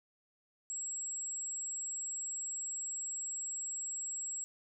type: tone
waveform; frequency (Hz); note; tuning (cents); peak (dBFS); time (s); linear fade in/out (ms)
sine; 7660; A#8; +46; -37; 0.7-4.44; 0
effects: none